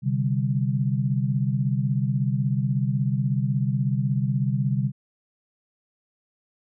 sine chord, C suspended second, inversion none, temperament just, 130.81 / 147.16 / 196.22 Hz, C3 / D3 / G3, 0 / +4 / +2 cents, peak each -23 / -26 / -27 dBFS, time 0.02-4.92 s, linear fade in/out 50 ms, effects none

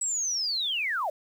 sine linear sweep, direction down, 7902 to 554.4 Hz, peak -26 dBFS, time 0.01-1.1 s, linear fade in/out 5 ms, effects 9-bit

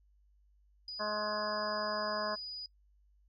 sine tone, 4940 Hz, D#8, 13 cents flat, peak -40 dBFS, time 0.88-2.66 s, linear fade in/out 2 ms
harmonic tone, 211 Hz, G#3, 28 cents sharp, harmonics 1 / 2 / 3 / 4 / 5 / 6 / 7 / 8, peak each -45 / -48 / -37 / -49 / -38 / -47 / -45 / -43 dBFS, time 0.99-2.36 s, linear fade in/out 20 ms
effects noise-tail reverb RT60 0.1 s tail -21 dB re dry + added 50 Hz sine -64 dBFS peak until 3.28 s

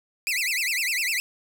sawtooth tone with vibrato, 2303 Hz, D7, 34 cents flat, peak -20 dBFS, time 0.27-1.2 s, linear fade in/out 0 ms, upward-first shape sine, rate 9.9 Hz, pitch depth 280 cents each way, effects none

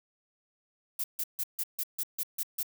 violet noise bursts, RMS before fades -32 dBFS, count 9, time 0.99-2.631 s, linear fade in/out 5 ms, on 49 ms, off 150 ms, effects none

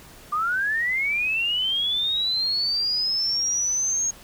sine linear sweep, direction up, 1174.7 to 6580 Hz, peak -21 dBFS, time 0.32-4.11 s, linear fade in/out 10 ms, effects pink hiss -47 dBFS RMS until 4.23 s

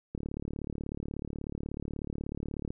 click train, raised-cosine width 3 ms, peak -23 dBFS, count 94, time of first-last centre 0.15-2.705 s, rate 36.4 Hz, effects none

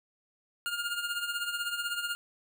25% pulse tone with tremolo, 1413 Hz, F6, 20 cents sharp, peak -25 dBFS, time 0.66-2.15 s, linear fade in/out 0 ms, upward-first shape triangle, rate 16 Hz, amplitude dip 70%, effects none

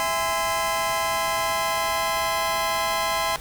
sawtooth chord, E augmented, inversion none, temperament just, 659.3 / 824.1 / 1030.1 Hz, E5 / G#5 / B#5, 0 / -14 / -27 cents, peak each -24 / -25 / -21 dBFS, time 0-3.36 s, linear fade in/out 0 ms, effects pink hiss -40 dBFS RMS until 3.4 s

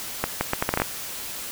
accelerating click train, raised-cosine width 0.5 ms, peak -6 dBFS, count 9, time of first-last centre 0.24-0.819 s, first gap 170 ms, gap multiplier 0.73, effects white hiss -34 dBFS RMS until 1.51 s

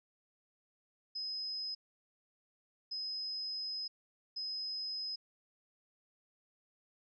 sine tone bursts at uneven times, 5070 Hz, D#8, 32 cents sharp, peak -37 dBFS, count 3, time 1.15-1.75 / 2.91-3.88 / 4.36-5.16 s, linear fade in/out 10 ms, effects none

